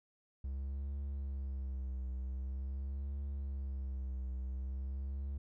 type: tone with vibrato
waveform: triangle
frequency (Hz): 66.8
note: C2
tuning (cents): +36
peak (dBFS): -35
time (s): 0.44-5.38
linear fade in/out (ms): 5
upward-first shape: triangle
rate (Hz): 0.45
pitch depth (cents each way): 83
effects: none